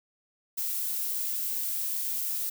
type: noise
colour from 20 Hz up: violet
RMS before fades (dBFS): -31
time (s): 0.57-2.5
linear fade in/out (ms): 10
effects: none